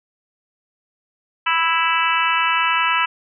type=harmonic tone; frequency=329.6 Hz; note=E4; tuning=in tune; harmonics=3 / 4 / 5 / 6 / 7 / 8 / 9; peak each=-21 / -21 / -25 / -27 / -27 / -22 / -26 dBFS; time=1.46-3.06 s; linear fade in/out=10 ms; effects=none